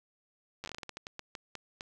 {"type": "slowing click train", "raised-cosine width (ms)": 0.2, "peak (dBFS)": -23, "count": 16, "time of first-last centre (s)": [0.64, 1.809], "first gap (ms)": 9, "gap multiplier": 1.27, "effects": []}